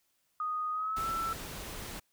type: tone with pitch glide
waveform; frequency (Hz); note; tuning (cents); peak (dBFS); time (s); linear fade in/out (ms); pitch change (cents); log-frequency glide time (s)
sine; 1242 to 1331.1; D#6 to E6; -3 to +16; -31; 0.4-1.33; 2; +119; 0.72-1.08
type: noise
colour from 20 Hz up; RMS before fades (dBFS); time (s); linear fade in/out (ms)
pink; -42; 0.96-2; 10
effects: white hiss -75 dBFS RMS until 2.12 s